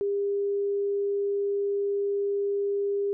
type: tone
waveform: sine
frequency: 402.1 Hz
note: G4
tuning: 44 cents sharp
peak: -24 dBFS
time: 0.01-3.13 s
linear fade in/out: 0 ms
effects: none